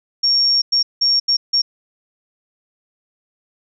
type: tone bursts at uneven times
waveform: sine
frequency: 5530 Hz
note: F8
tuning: 18 cents flat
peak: -12 dBFS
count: 5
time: 0.23-0.62 / 0.72-0.83 / 1.01-1.2 / 1.28-1.37 / 1.53-1.62 s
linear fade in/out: 10 ms
effects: none